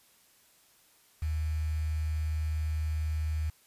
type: tone with quantisation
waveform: sine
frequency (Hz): 77.78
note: D#2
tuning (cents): 0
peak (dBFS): -28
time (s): 1.22-3.5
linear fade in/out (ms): 5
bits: 8
effects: white hiss -63 dBFS RMS until 3.66 s + resampled to 32000 Hz